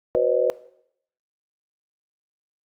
sine tone cluster, 369.9 / 494.5 / 535 / 618 Hz, F#4 / B4 / C5 / D#5, 0 / +2 / +38 / -12 cents, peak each -26 / -19 / -23 / -24 dBFS, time 0.15-0.5 s, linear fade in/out 0 ms, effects noise-tail reverb RT60 0.7 s tail -19 dB re dry + Opus 48 kbps

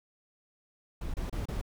brown noise bursts, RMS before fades -34 dBFS, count 4, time 1.01-1.614 s, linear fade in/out 5 ms, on 130 ms, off 28 ms, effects none

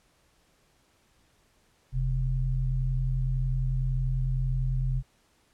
sine tone pair together, 40.92 / 129.9 Hz, E1 / C3, -12 / -12 cents, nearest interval octave + minor sixth, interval 2000 cents, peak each -27 dBFS, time 1.92-5.03 s, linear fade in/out 50 ms, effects pink hiss -66 dBFS RMS until 5.53 s + low-pass 11000 Hz 12 dB/octave

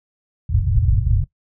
white low-pass noise, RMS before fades -17 dBFS, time 0.49-1.24 s, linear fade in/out 5 ms, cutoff 120 Hz, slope 48 dB/octave, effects noise-tail reverb RT60 0.1 s tail -17 dB re dry

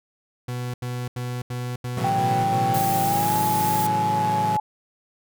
40% pulse tone bursts, 123.47 Hz, B2, in tune, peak -26 dBFS, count 7, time 0.48-2.78 s, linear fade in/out 5 ms, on 260 ms, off 80 ms
sawtooth chord, F# minor seventh, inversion first, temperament equal, 110 / 138.59 / 164.81 / 185 Hz, A2 / C#3 / E3 / F#3, 0 / 0 / 0 / 0 cents, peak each -26 / -29 / -28 / -27 dBFS, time 1.97-4.57 s, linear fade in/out 5 ms
sine tone with pitch glide, 784 to 850 Hz, G5 to G#5, 0 to +40 cents, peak -20 dBFS, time 2.04-4.6 s, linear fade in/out 5 ms, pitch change +140 cents, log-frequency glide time 3.03-3.37 s
blue noise, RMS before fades -30 dBFS, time 2.74-3.87 s, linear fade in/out 5 ms
effects none

